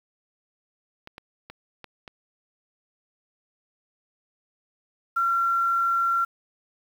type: clicks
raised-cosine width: 0.3 ms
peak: -24 dBFS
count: 5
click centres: 1.074 / 1.181 / 1.5 / 1.843 / 2.078 s
type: tone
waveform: sine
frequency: 1367 Hz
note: F6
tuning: 37 cents flat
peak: -20 dBFS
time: 5.16-6.25 s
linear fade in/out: 10 ms
effects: 8-bit